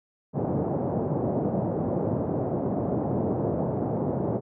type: band-pass noise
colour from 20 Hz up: pink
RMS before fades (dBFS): -27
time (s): 0.33-4.41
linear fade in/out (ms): 50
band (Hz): 110 to 710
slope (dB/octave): 24
effects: none